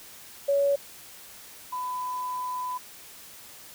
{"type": "tone pair in turn", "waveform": "sine", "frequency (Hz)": [562, 1001.4], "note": ["C#5", "B5"], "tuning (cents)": [24, 24], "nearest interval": "minor seventh", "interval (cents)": 1000, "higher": "second", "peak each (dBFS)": [-20, -29], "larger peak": "first", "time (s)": [[0.48, 0.76], [1.72, 2.78]], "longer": "second", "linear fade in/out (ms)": 10, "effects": ["white hiss -47 dBFS RMS until 3.74 s"]}